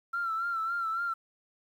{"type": "tone with vibrato", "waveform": "sine", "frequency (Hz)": 1356, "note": "E6", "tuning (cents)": 49, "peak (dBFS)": -28, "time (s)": [0.13, 1.14], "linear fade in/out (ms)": 10, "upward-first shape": "sine", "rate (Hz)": 3.6, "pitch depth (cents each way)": 57, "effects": ["tanh soft clip ceiling -24 dBFS", "10-bit"]}